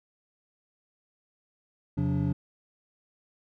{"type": "tone cluster", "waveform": "triangle", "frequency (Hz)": [84, 134.1, 180.3, 288], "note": ["E2", "C3", "F#3", "D4"], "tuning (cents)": [33, 43, -45, -34], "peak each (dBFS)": [-31, -26, -28, -30], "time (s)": [1.97, 2.33], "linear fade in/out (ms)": 10, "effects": []}